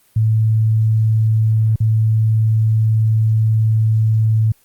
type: tone with dropouts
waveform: sine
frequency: 110.2 Hz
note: A2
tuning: 3 cents sharp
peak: -11 dBFS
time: 0.16-4.52 s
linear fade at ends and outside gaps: 5 ms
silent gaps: 1.759-1.803 s
effects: white hiss -55 dBFS RMS until 4.64 s + Opus 24 kbps